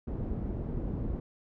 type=low-pass noise; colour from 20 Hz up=pink; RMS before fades=-34 dBFS; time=0.07-1.2 s; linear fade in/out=5 ms; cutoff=340 Hz; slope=12 dB/octave; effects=none